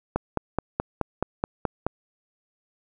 click train, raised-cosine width 1 ms, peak -9 dBFS, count 9, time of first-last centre 0.16-1.866 s, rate 4.69 Hz, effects none

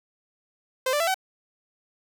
sawtooth tone with pitch steps, 518 / 588.2 / 667.9 / 758.4 Hz, C5 / D5 / E5 / F#5, -17 / +3 / +23 / +43 cents, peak -18 dBFS, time 0.86-1.144 s, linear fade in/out 5 ms, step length 71 ms, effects none

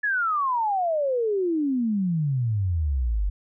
sine exponential sweep, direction down, 1733 to 46.09 Hz, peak -21 dBFS, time 0.03-3.3 s, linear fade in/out 10 ms, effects none

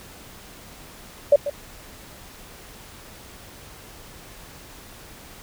sine tone with echo, 575 Hz, D5, 37 cents flat, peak -9 dBFS, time 1.32-1.36 s, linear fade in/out 5 ms, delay 140 ms, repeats 1, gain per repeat -13 dB, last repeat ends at 1.5 s, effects pink hiss -44 dBFS RMS until 5.42 s

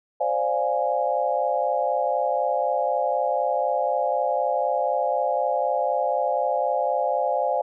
sine chord, D half-diminished seventh, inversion third, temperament equal, 523.3 / 587.3 / 698.5 / 830.6 Hz, C5 / D5 / F5 / Ab5, 0 / 0 / 0 / 0 cents, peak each -26 dBFS, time 0.2-7.62 s, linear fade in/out 10 ms, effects none

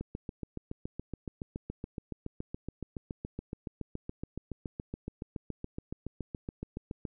click train, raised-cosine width 3 ms, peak -24 dBFS, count 51, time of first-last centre 0.01-7.052 s, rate 7.1 Hz, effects none

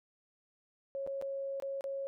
sine tone with dropouts, 548 Hz, C#5, 20 cents flat, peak -35 dBFS, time 0.95-2.07 s, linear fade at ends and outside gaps 0 ms, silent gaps 1.065-1.074 / 1.214-1.223 / 1.6-1.623 / 1.809-1.841 s, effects none

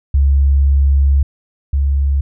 sine tone pair in turn, 69.3 / 69.55 Hz, C#2 / C#2, 0 / +6 cents, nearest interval unison, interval 6 cents, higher second, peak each -8 / -11 dBFS, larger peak first, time 0.14-1.23 / 1.73-2.21 s, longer first, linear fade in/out 5 ms, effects none

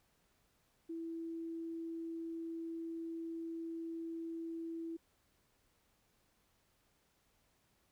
sine tone, 330 Hz, E4, 2 cents sharp, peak -40 dBFS, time 0.89-4.97 s, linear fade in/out 10 ms, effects pink hiss -75 dBFS RMS until 7.91 s

